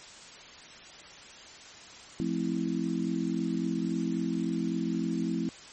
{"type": "chord", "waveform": "sine", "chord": "F major seventh", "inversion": "none", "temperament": "just", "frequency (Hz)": [174.61, 218.3, 261.9, 327.4], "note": ["F3", "A3", "C4", "E4"], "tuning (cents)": [0, -13, 2, -12], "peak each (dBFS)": -33, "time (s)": [2.2, 5.49], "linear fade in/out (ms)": 0, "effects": ["white hiss -48 dBFS RMS until 5.72 s", "MP3 32 kbps"]}